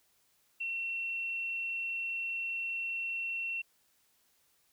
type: tone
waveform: sine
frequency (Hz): 2715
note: F7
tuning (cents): -50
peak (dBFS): -33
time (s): 0.6-3.62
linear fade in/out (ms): 10
effects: white hiss -71 dBFS RMS until 4.72 s